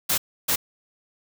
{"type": "noise bursts at uneven times", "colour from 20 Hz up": "white", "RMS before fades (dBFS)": -22, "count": 2, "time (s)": [[0.09, 0.18], [0.48, 0.56]], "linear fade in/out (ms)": 10, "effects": []}